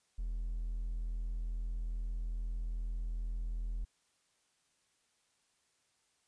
triangle tone with hard clipping, 41.2 Hz, E1, in tune, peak -35 dBFS, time 0.18-3.85 s, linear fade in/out 10 ms, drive 4 dB, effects white hiss -75 dBFS RMS until 6.27 s + resampled to 22050 Hz

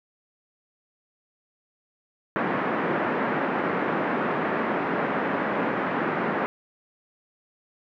pink band-pass noise, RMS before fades -26 dBFS, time 2.36-6.46 s, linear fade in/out 0 ms, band 190 to 1900 Hz, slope 24 dB/octave, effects none

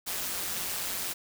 white noise with amplitude modulation, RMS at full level -31 dBFS, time 0.06-1.14 s, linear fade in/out 20 ms, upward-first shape sine, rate 184 Hz, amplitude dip 55%, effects none

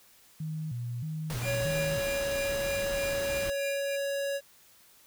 sine tone with vibrato, 137.2 Hz, C#3, 17 cents flat, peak -32 dBFS, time 0.4-1.99 s, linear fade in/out 5 ms, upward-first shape square, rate 1.6 Hz, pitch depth 230 cents each way
pink noise, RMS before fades -38 dBFS, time 1.3-3.5 s, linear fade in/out 0 ms
45% pulse tone with tremolo, 2399 Hz, D7, 36 cents sharp, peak -35 dBFS, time 1.41-3.97 s, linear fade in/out 20 ms, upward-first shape triangle, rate 3.2 Hz, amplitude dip 100%
square tone, 558 Hz, C#5, 11 cents sharp, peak -30 dBFS, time 1.44-4.41 s, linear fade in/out 50 ms
effects white hiss -59 dBFS RMS until 5.06 s

